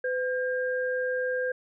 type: tone pair together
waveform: sine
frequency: 505.9 / 1606 Hz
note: B4 / G6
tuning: +42 / +41 cents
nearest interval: octave + minor sixth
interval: 1999 cents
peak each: -27 / -31 dBFS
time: 0.04-1.52 s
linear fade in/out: 5 ms
effects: none